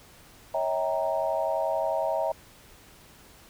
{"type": "chord", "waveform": "sine", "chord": "C# diminished seventh", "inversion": "none", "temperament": "equal with one note detuned", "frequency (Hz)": [554.4, 645.7, 784, 932.3], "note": ["C#5", "E5", "G5", "Bb5"], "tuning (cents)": [0, -36, 0, 0], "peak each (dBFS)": [-31, -27, -33, -32], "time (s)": [0.54, 2.32], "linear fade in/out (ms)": 5, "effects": ["pink hiss -53 dBFS RMS until 3.49 s"]}